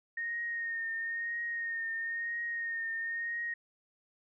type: tone with vibrato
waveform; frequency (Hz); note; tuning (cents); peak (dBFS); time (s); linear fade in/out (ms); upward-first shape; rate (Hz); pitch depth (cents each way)
sine; 1849; A#6; -15; -33; 0.17-3.54; 5; triangle; 1; 30
effects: none

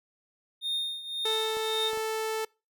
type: tone with tremolo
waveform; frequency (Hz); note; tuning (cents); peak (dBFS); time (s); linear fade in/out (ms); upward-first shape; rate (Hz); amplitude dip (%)
triangle; 3670; A#7; -28; -25; 0.61-1.92; 50; triangle; 1.8; 80
type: tone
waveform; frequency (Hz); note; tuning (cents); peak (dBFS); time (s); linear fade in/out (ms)
sawtooth; 439.9; A4; 0; -25; 1.25-2.45; 5
type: clicks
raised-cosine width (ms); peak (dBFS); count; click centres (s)
1; -30; 3; 1.569 / 1.933 / 1.974
effects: noise-tail reverb RT60 0.3 s tail -26 dB re dry

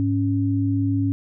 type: tone pair together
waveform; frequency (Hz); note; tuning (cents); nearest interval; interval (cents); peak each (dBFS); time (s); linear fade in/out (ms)
sine; 103.94 / 277.2; G#2 / C#4; +2 / 0; octave + perfect fourth; 1698; -21; 0-1.12; 0
effects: none

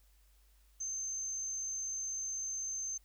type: tone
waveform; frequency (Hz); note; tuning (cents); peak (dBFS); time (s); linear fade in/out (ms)
sine; 6272; G8; 0; -36; 0.8-2.98; 10
effects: added 50 Hz sine -63 dBFS peak until 3.04 s + white hiss -72 dBFS RMS until 3.04 s

